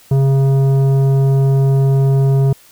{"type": "tone with tanh clipping", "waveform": "sine", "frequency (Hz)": 136, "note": "C#3", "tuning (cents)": -33, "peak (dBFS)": -11, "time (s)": [0.11, 2.53], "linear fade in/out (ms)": 5, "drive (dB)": 11, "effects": ["white hiss -46 dBFS RMS until 2.71 s"]}